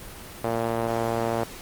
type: tone with band-pass filter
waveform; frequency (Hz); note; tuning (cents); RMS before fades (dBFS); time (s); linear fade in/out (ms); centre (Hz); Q
sawtooth; 115.4; A#2; -17; -26; 0.44-1.44; 0; 650; 1.4
effects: pink hiss -41 dBFS RMS until 1.61 s + Opus 24 kbps